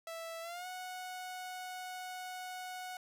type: tone with pitch glide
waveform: sawtooth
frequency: 659.3 to 735.8 Hz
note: E5 to F#5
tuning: 0 to -10 cents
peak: -38 dBFS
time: 0.07-2.97 s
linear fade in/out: 2 ms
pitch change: +190 cents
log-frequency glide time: 0.41-0.67 s
effects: none